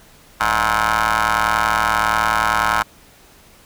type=ring-modulated tone; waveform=15% pulse; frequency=110.4 Hz; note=A2; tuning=6 cents sharp; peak=-6 dBFS; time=0.4-2.83 s; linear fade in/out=10 ms; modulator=1180 Hz; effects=pink hiss -48 dBFS RMS until 3.65 s